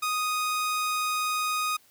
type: tone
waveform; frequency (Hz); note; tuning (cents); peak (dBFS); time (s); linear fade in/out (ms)
sawtooth; 1244.5; D#6; 0; -22; 0.02-1.77; 10
effects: white hiss -60 dBFS RMS until 1.9 s